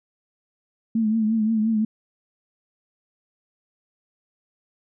sine tone with vibrato, 220 Hz, A3, in tune, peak -18 dBFS, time 0.95-1.85 s, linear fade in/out 5 ms, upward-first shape triangle, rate 5.7 Hz, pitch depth 68 cents each way, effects none

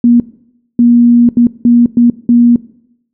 sine tone bursts at uneven times, 238.5 Hz, A#3, 40 cents sharp, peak -3 dBFS, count 6, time 0.04-0.2 / 0.79-1.29 / 1.37-1.47 / 1.65-1.86 / 1.97-2.1 / 2.29-2.56 s, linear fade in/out 2 ms, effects noise-tail reverb RT60 0.8 s tail -19 dB re dry

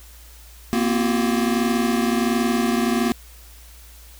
square tone cluster, 233.9 / 255.3 / 344.6 / 378.3 Hz, A#3 / C4 / F4 / F#4, +6 / -42 / -23 / +38 cents, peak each -21 / -26 / -28 / -28 dBFS, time 0.73-3.12 s, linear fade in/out 0 ms, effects added 58 Hz sine -43 dBFS peak until 4.19 s + white hiss -48 dBFS RMS until 4.19 s

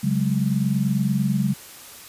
sine chord, C# suspended fourth, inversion none, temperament equal with one note detuned, 138.59 / 187.36 / 207.7 Hz, C#3 / F#3 / G#3, 0 / +22 / 0 cents, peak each -23 dBFS, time 0.03-1.54 s, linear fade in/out 10 ms, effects white hiss -42 dBFS RMS until 2.08 s + resampled to 32000 Hz

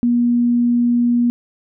sine tone, 240 Hz, B3, 49 cents flat, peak -12 dBFS, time 0.03-1.3 s, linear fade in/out 0 ms, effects none

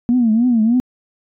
sine tone with vibrato, 233.1 Hz, A#3, in tune, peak -10 dBFS, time 0.09-0.8 s, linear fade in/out 0 ms, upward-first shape triangle, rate 3.3 Hz, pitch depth 160 cents each way, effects tanh soft clip ceiling -6 dBFS

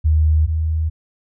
sine tone pair in turn, 77.78 / 79.32 Hz, D#2 / D#2, 0 / +34 cents, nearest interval unison, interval 34 cents, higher second, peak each -11 / -16 dBFS, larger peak first, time 0.04-0.47 / 0.47-0.9 s, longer neither, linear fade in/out 20 ms, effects none

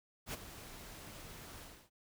pink noise with ADSR envelope, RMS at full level -39 dBFS, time 0.26-1.9 s, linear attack 73 ms, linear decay 22 ms, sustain -12 dB, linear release 280 ms, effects none

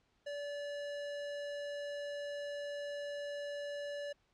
square tone, 577 Hz, D5, 31 cents flat, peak -40 dBFS, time 0.26-4.13 s, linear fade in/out 10 ms, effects pink hiss -75 dBFS RMS until 4.33 s + low-pass 5000 Hz 12 dB/octave

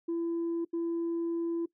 sine tone bursts at uneven times, 336.2 Hz, E4, 34 cents sharp, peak -27 dBFS, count 2, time 0.08-0.65 / 0.73-1.66 s, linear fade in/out 10 ms, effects noise-tail reverb RT60 0.1 s tail -20 dB re dry + tanh soft clip ceiling -27 dBFS

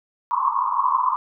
white band-pass noise, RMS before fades -21 dBFS, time 0.31-1.16 s, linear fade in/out 0 ms, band 980 to 1100 Hz, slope 96 dB/octave, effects none

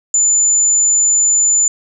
sine tone, 7040 Hz, A8, in tune, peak -9 dBFS, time 0.14-1.68 s, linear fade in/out 2 ms, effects none

